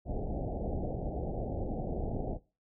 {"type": "low-pass noise", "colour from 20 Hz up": "pink", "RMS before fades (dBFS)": -35, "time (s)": [0.05, 2.39], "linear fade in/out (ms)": 50, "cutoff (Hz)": 790, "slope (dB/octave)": 96, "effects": ["noise-tail reverb RT60 0.3 s tail -19 dB re dry"]}